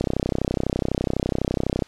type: click train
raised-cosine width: 2 ms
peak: -8 dBFS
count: 59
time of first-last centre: 0.01-1.823 s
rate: 32 Hz
effects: white hiss -51 dBFS RMS until 1.87 s + low-pass 5000 Hz 12 dB/octave